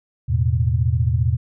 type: chord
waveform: sine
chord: E suspended fourth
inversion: none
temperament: equal with one note detuned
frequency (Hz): 82.41 / 110 / 124.98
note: E2 / A2 / B2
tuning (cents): 0 / 0 / +21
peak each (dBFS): -20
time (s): 0.28-1.37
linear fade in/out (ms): 20
effects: none